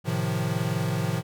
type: chord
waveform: square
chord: F dominant seventh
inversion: first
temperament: equal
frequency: 110 / 130.81 / 155.56 / 174.61 Hz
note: A2 / C3 / Eb3 / F3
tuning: 0 / 0 / 0 / 0 cents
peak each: -31 dBFS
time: 0.04-1.23 s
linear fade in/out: 50 ms
effects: none